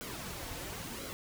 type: noise with flanger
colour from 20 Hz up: pink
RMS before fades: -42 dBFS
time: 0.01-1.13 s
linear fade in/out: 0 ms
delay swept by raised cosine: 1.1 to 5.1 ms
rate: 0.97 Hz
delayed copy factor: -0.6
effects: none